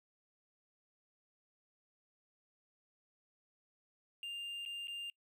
triangle tone with dropouts, 2800 Hz, F7, 4 cents sharp, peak -39 dBFS, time 4.23-5.1 s, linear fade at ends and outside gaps 1 ms, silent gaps 4.652-4.66 / 4.872-4.881 s, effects noise-tail reverb RT60 0.1 s tail -26 dB re dry

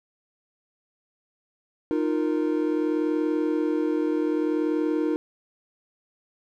triangle chord, Eb suspended second, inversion none, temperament equal with one note detuned, 308.6 / 349.2 / 466.2 Hz, Eb4 / F4 / Bb4, -14 / 0 / 0 cents, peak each -22 / -26 / -27 dBFS, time 1.91-5.16 s, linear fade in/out 0 ms, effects none

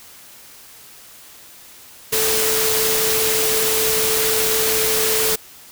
sine tone in noise, 440 Hz, A4, in tune, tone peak -22 dBFS, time 2.12-5.36 s, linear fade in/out 10 ms, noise white, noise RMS -19 dBFS, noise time 2.12-5.36 s, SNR -6 dB, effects white hiss -43 dBFS RMS until 5.71 s

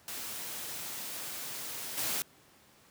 white noise with level steps, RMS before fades -40 / -33 dBFS, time 0.08-2.22 s, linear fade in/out 0 ms, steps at 1.97 s, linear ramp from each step 10 ms, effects pink hiss -61 dBFS RMS until 2.9 s + high-pass 100 Hz 12 dB/octave

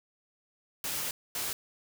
white noise bursts at uneven times, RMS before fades -34 dBFS, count 2, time 0.84-1.11 / 1.35-1.53 s, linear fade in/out 2 ms, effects none

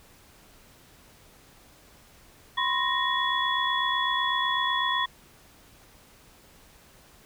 sine tone cluster, 1001 / 1069 / 1864 / 3393 Hz, B5 / C6 / A#6 / G#7, +23 / +37 / -1 / +36 cents, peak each -29 dBFS, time 2.57-5.06 s, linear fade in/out 10 ms, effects pink hiss -55 dBFS RMS until 7.25 s

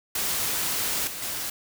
white noise with level steps, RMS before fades -27 / -35 / -31 dBFS, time 0.15-1.5 s, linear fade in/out 5 ms, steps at 1.07 / 1.22 s, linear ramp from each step 5 ms, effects none

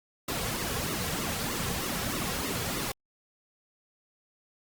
pink noise with flanger, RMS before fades -32 dBFS, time 0.28-2.92 s, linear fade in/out 5 ms, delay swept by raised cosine 1.2 to 3.4 ms, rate 3.2 Hz, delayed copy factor -0.7, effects Opus 48 kbps

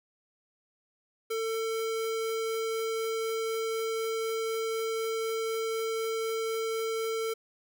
square tone, 448 Hz, A4, 31 cents sharp, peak -30 dBFS, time 1.3-7.34 s, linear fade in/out 10 ms, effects none

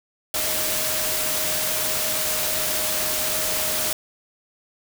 sine tone in noise, 622.3 Hz, D#5, in tune, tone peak -33 dBFS, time 0.34-3.93 s, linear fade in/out 2 ms, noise white, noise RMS -24 dBFS, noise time 0.34-3.93 s, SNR -12 dB, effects none

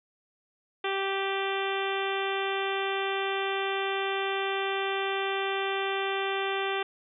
harmonic tone with a mistuned harmonic, 390 Hz, G4, 9 cents flat, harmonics 1 / 2 / 3 / 4 / 5 / 6 / 7 / 8 / 9, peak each -31 / -34 / -36 / -37 / -38 / -39 / -39 / -40 / -41 dBFS, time 0.84-6.83 s, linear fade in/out 5 ms, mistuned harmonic 6, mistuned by +23 cents, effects none

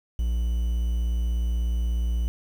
triangle tone, 58.27 Hz, A#1, in tune, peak -20 dBFS, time 0.19-2.28 s, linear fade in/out 0 ms, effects 8-bit

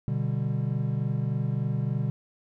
triangle chord, G major, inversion first, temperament equal, 123.47 / 146.83 / 196 Hz, B2 / D3 / G3, 0 / 0 / 0 cents, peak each -26 / -27 / -31 dBFS, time 0.08-2.1 s, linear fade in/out 0 ms, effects none

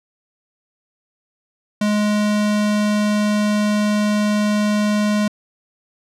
square tone, 209.3 Hz, G#3, 14 cents sharp, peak -16 dBFS, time 1.81-5.28 s, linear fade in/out 5 ms, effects low-pass 9000 Hz 12 dB/octave

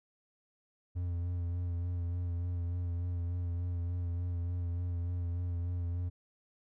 triangle tone with vibrato, 87.31 Hz, F2, in tune, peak -30 dBFS, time 0.95-6.1 s, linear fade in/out 20 ms, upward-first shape sine, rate 3.4 Hz, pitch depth 30 cents each way, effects none

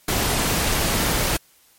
pink noise, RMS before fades -21 dBFS, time 0.08-1.37 s, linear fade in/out 5 ms, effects white hiss -56 dBFS RMS until 1.78 s + MP3 64 kbps

